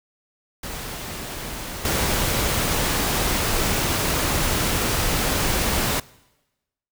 pink noise with level steps, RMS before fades -32 / -22 dBFS, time 0.63-6 s, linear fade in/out 5 ms, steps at 1.85 s, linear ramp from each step 2 ms, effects noise-tail reverb RT60 1.0 s tail -22 dB re dry

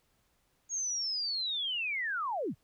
sine linear sweep, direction down, 6645 to 80.4 Hz, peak -31 dBFS, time 0.69-2.55 s, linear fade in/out 50 ms, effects pink hiss -73 dBFS RMS until 2.63 s

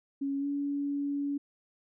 sine tone with pitch glide, 277.2 to 284 Hz, C#4 to C#4, 0 to +42 cents, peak -29 dBFS, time 0.21-1.38 s, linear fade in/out 10 ms, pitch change +42 cents, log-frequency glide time 0.39-0.46 s, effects none

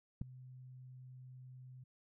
sine tone with ADSR envelope, 127.9 Hz, C3, 39 cents flat, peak -29 dBFS, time 0.21-1.84 s, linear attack 6 ms, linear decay 4 ms, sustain -22 dB, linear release 8 ms, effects none

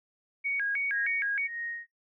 sine tone with vibrato, 1914 Hz, A#6, 45 cents sharp, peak -27 dBFS, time 0.44-1.48 s, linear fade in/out 20 ms, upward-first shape square, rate 3.2 Hz, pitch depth 270 cents each way
sine tone with tremolo, 1868 Hz, A#6, 3 cents sharp, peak -32 dBFS, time 0.91-1.87 s, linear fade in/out 50 ms, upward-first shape sine, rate 1.7 Hz, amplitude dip 100%
effects noise-tail reverb RT60 0.2 s tail -26 dB re dry

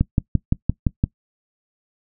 click train, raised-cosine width 5 ms, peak -4 dBFS, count 7, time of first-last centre 0.01-1.039 s, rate 5.83 Hz, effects noise-tail reverb RT60 0.1 s tail -21 dB re dry

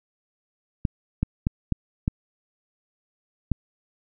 clicks, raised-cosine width 5 ms, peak -9 dBFS, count 6, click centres 0.852 / 1.23 / 1.469 / 1.723 / 2.079 / 3.517 s, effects none

